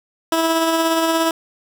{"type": "tone with tremolo", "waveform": "15% pulse", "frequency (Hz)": 327.1, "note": "E4", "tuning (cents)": -13, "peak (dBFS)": -8, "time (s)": [0.32, 1.31], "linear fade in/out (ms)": 2, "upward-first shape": "sine", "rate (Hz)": 17, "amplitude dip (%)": 30, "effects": []}